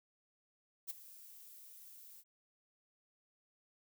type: noise with ADSR envelope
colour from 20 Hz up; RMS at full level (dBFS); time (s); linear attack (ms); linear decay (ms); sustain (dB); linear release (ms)
violet; -40; 0.87-2.24; 32; 15; -16; 51
effects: none